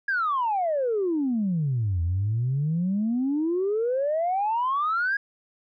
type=exponential two-way sweep; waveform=sine; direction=down then up; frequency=1661.2 to 82.41 to 1661.2 Hz; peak=-21 dBFS; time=0.08-5.17 s; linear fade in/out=5 ms; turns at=2.02 s; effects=tanh soft clip ceiling -18 dBFS

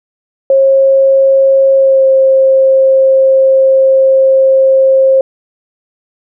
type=tone with pitch glide; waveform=sine; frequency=540 to 532.6 Hz; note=C#5 to C5; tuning=-45 to +31 cents; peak=-4 dBFS; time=0.5-5.21 s; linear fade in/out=2 ms; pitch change=-24 cents; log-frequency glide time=1.76-2.06 s; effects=none

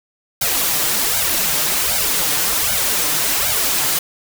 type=noise with flanger; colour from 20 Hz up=white; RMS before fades=-18 dBFS; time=0.41-3.99 s; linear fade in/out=5 ms; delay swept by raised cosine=1.3 to 6.8 ms; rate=1.3 Hz; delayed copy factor=+0.95; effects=none

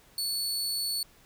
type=tone; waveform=sawtooth; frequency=4435 Hz; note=C#8; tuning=in tune; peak=-26 dBFS; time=0.18-1.03 s; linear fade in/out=2 ms; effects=pink hiss -59 dBFS RMS until 1.25 s

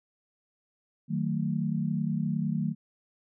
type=chord; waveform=sine; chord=D# diminished; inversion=none; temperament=just; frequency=155.56 / 186.68 / 224 Hz; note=D#3 / F#3 / A3; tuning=0 / +16 / +31 cents; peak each=-30 / -31 / -31 dBFS; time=1.08-2.75 s; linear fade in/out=50 ms; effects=none

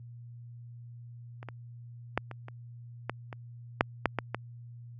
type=clicks; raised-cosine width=0.5 ms; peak=-29 / -25 / -11 / -26 / -28 / -16 / -25 / -6 / -8 / -13 / -16 dBFS; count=11; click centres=1.429 / 1.487 / 2.176 / 2.313 / 2.484 / 3.096 / 3.328 / 3.809 / 4.057 / 4.187 / 4.346 s; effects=added 119 Hz sine -44 dBFS peak until 4.99 s + high-pass 60 Hz 12 dB/octave

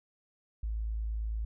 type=tone; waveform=sine; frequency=54.5 Hz; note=A1; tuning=16 cents flat; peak=-31 dBFS; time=0.63-1.45 s; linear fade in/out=5 ms; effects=none

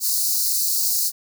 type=high-pass noise; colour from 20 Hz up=white; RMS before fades=-21 dBFS; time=0-1.12 s; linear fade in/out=50 ms; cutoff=4100 Hz; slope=96 dB/octave; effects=none

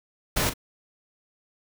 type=noise with echo; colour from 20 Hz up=pink; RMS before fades=-24 dBFS; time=0.36-0.5 s; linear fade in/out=10 ms; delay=38 ms; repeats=1; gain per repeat=-11 dB; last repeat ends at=0.538 s; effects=none

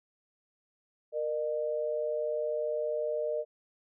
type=tone pair together; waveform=sine; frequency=466.2 / 606.2 Hz; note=A#4 / D#5; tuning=0 / -45 cents; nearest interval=perfect fourth; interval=455 cents; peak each=-33 / -31 dBFS; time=1.12-3.45 s; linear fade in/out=50 ms; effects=none

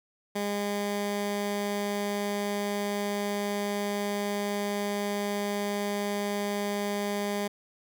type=tone; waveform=15% pulse; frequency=203.9 Hz; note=G#3; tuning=32 cents flat; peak=-22 dBFS; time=0.35-7.48 s; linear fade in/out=10 ms; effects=none

